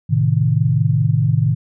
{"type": "chord", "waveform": "sine", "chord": "A diminished", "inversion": "none", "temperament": "equal", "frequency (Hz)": [110, 130.81, 155.56], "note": ["A2", "C3", "Eb3"], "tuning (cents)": [0, 0, 0], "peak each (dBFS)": -17, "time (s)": [0.09, 1.55], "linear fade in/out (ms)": 20, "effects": []}